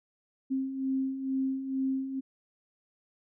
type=beating tone pair; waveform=sine; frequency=264.2 / 266.4 Hz; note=C4 / C4; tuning=+17 / +31 cents; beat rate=2.2 Hz; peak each=-36 / -29 dBFS; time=0.5-2.21 s; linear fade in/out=20 ms; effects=none